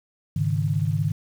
sine chord, Ab suspended fourth, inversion none, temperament equal, 103.83 / 138.59 / 155.56 Hz, Ab2 / Db3 / Eb3, 0 / 0 / 0 cents, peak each -25 / -26 / -24 dBFS, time 0.36-1.12 s, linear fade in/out 5 ms, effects 8-bit

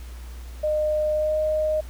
sine tone with pitch glide, 610 to 617.8 Hz, D#5 to D#5, -34 to -12 cents, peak -20 dBFS, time 0.63-1.81 s, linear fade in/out 10 ms, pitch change +22 cents, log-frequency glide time 1.13-1.37 s, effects added 60 Hz sine -35 dBFS peak until 1.89 s + pink hiss -49 dBFS RMS until 1.89 s

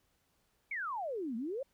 sine exponential two-way sweep, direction down then up, 2292 to 215.7 to 575 Hz, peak -35 dBFS, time 0.71-1.63 s, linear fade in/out 5 ms, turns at 1.36 s, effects pink hiss -75 dBFS RMS until 1.73 s

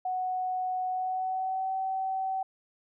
sine tone with pitch glide, 740 to 763.4 Hz, F#5 to G5, 0 to -46 cents, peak -28 dBFS, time 0.05-2.43 s, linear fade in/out 5 ms, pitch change +54 cents, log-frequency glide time 0.9-1.73 s, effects none

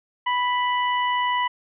harmonic tone, 987.8 Hz, B5, in tune, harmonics 1 / 2 / 3, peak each -21 / -27 / -31 dBFS, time 0.26-1.48 s, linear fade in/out 10 ms, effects none

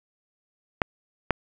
clicks, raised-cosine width 0.5 ms, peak -5 dBFS, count 2, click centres 0.818 / 1.307 s, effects none

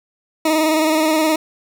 20% pulse tone with vibrato, 313.6 Hz, D#4, 14 cents sharp, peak -9 dBFS, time 0.45-1.36 s, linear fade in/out 5 ms, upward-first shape square, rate 19 Hz, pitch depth 31 cents each way, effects none

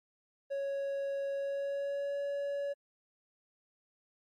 triangle tone with pitch glide, 554.4 to 565.4 Hz, C#5 to C#5, 0 to +34 cents, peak -31 dBFS, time 0.5-2.74 s, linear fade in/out 20 ms, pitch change +34 cents, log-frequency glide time 1.34-2.19 s, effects AAC 64 kbps

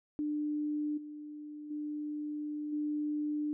sine tone with level steps, 298.5 Hz, D4, 28 cents sharp, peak -31 / -42 / -35 / -31 dBFS, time 0.19-3.53 s, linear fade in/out 0 ms, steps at 0.97 / 1.7 / 2.72 s, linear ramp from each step 10 ms, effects none

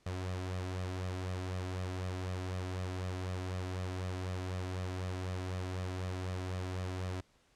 sawtooth tone with flanger, 92.1 Hz, F#2, 7 cents flat, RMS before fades -38 dBFS, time 0.06-7.21 s, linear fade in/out 5 ms, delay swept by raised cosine 1.6 to 3.1 ms, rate 4 Hz, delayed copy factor +0.6, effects pink hiss -69 dBFS RMS until 7.55 s + low-pass 8000 Hz 12 dB/octave

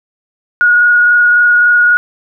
sine tone with frequency modulation, 1446 Hz, F#6, 40 cents flat, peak -5 dBFS, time 0.61-1.97 s, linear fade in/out 0 ms, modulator 23.6 Hz, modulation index 0.71, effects none

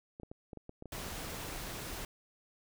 clicks, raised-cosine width 2 ms, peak -32 dBFS, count 10, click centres 0.199 / 0.233 / 0.315 / 0.532 / 0.573 / 0.694 / 0.824 / 0.857 / 0.983 / 1.066 s
pink noise, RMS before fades -42 dBFS, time 0.92-2.05 s, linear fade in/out 2 ms
effects none

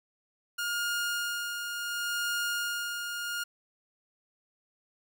sawtooth tone with tremolo, 1419 Hz, F6, 27 cents sharp, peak -25 dBFS, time 0.58-3.44 s, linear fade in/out 10 ms, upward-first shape sine, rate 0.7 Hz, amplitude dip 45%, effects none

